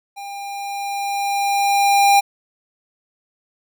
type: tone with level ramp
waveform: square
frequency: 801 Hz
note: G5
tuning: 37 cents sharp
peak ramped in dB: -31 to -10 dBFS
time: 0.16-2.21 s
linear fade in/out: 20 ms
effects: none